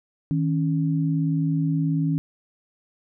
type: tone pair together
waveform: sine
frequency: 158.51 / 277.2 Hz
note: D#3 / C#4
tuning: +32 / 0 cents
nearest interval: minor seventh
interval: 968 cents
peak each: -21 / -25 dBFS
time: 0.31-2.18 s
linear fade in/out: 0 ms
effects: none